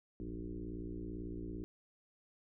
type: tone with frequency modulation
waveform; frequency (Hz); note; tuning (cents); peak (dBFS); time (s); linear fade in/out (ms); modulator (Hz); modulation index
sine; 182.1; F#3; -27; -40; 0.2-1.64; 0; 57.8; 3.3
effects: none

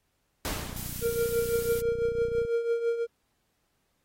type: noise with exponential decay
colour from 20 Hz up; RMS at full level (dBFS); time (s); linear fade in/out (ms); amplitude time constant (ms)
pink; -30; 0.45-1.28; 0; 180
type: click train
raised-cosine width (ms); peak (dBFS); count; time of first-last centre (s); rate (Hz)
5; -28; 59; 0.53-2.451; 30.2
type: noise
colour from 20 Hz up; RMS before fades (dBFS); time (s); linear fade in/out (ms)
blue; -38; 0.76-1.81; 5
type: tone with tremolo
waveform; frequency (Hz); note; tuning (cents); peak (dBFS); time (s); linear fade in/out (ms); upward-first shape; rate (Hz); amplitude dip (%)
triangle; 466.2; A#4; 0; -20; 1.01-3.07; 50; triangle; 6; 70
effects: pink hiss -75 dBFS RMS until 4.04 s + AAC 48 kbps

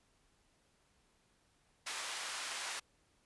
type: band-pass noise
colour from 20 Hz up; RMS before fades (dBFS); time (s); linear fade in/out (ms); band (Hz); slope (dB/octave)
pink; -42; 1.86-2.8; 10; 1100 to 10000; 12
effects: pink hiss -73 dBFS RMS until 3.25 s + resampled to 24000 Hz

